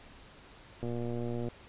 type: click train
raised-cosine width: 2 ms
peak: -24 dBFS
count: 79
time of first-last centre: 0.83-1.485 s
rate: 119 Hz
effects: pink hiss -54 dBFS RMS until 1.68 s + resampled to 8000 Hz